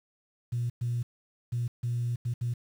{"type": "tone bursts at uneven times", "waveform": "sine", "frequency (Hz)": 119.9, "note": "A#2", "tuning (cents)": 49, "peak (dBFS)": -26, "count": 6, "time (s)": [[0.52, 0.7], [0.81, 1.03], [1.52, 1.68], [1.83, 2.16], [2.25, 2.34], [2.41, 2.54]], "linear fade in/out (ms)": 10, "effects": ["tanh soft clip ceiling -23 dBFS", "9-bit"]}